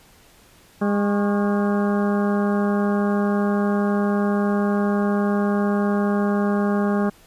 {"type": "harmonic tone with a mistuned harmonic", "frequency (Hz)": 203.6, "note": "G#3", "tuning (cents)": -34, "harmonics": [1, 2, 3, 4, 5, 6, 7, 8], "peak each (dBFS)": [-19, -25, -29, -31, -33, -35, -36, -37], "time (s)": [0.81, 7.1], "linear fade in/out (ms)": 10, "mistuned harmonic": 5, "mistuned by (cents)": 120, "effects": ["pink hiss -52 dBFS RMS until 7.26 s", "resampled to 32000 Hz"]}